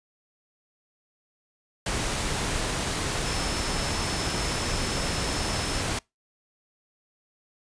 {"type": "tone in noise", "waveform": "sine", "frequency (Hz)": 5274, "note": "E8", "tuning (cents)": 0, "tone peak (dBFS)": -37, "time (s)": [3.25, 5.81], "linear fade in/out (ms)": 5, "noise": "pink", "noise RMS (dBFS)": -28, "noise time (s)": [1.86, 5.99], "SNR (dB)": -12, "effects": ["noise-tail reverb RT60 0.2 s tail -25 dB re dry", "resampled to 22050 Hz"]}